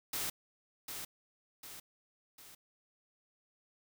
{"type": "noise with echo", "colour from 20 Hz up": "white", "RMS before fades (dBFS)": -37, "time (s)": [0.13, 0.3], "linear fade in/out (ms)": 5, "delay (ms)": 750, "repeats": 3, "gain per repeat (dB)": -6, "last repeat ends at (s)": 2.55, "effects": []}